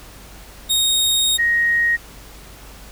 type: tone pair in turn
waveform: sawtooth / sine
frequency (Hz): 3729 / 1876.4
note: A#7 / A#6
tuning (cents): 0 / +11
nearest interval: octave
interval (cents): 1189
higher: first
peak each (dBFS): -12 / -14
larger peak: first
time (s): 0.69-1.38 / 1.38-1.97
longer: first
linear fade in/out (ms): 20
effects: added 50 Hz sine -42 dBFS peak until 2.91 s + pink hiss -42 dBFS RMS until 2.91 s